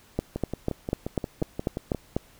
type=two click trains; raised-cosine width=2 ms; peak=-11 / -16 dBFS; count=9 / 10; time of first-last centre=0.19-2.165 / 0.36-1.947 s; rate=4.05 / 5.67 Hz; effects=pink hiss -56 dBFS RMS until 2.39 s